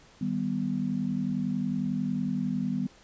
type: chord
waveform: sine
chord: Eb augmented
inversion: none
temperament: equal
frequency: 155.56 / 196 / 246.9 Hz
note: Eb3 / G3 / B3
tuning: 0 / 0 / 0 cents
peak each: -34 / -30 / -30 dBFS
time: 0.21-2.87 s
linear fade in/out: 5 ms
effects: pink hiss -56 dBFS RMS until 3.03 s + resampled to 16000 Hz